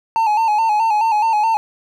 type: tone with vibrato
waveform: triangle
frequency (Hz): 872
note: A5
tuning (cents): -16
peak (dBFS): -11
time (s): 0.16-1.57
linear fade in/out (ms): 0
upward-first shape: square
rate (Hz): 4.7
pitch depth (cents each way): 59
effects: none